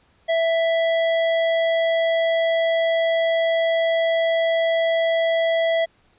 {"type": "tone", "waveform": "square", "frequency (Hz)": 660, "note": "E5", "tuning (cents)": 2, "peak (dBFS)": -18, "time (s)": [0.28, 5.86], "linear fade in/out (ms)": 20, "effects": ["pink hiss -60 dBFS RMS until 6.18 s", "resampled to 8000 Hz"]}